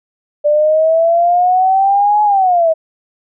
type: exponential two-way sweep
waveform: sine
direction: up then down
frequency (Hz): 587.3 to 847 to 632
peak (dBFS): -8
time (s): 0.44-2.74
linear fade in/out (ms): 20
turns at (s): 2.23
effects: none